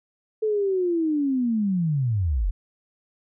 sine linear sweep, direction down, 440 to 37.34 Hz, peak -20 dBFS, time 0.42-2.51 s, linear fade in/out 10 ms, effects none

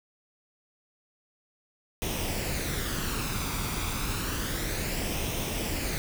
pink noise with flanger, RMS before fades -31 dBFS, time 2.02-5.98 s, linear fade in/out 0 ms, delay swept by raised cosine 0.33 to 0.85 ms, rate 0.3 Hz, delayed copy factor +0.5, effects none

